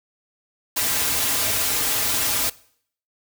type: noise with comb filter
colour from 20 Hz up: white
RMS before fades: -22 dBFS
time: 0.76-2.5 s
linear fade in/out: 10 ms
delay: 5.4 ms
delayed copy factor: -0.85
effects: noise-tail reverb RT60 0.6 s tail -21 dB re dry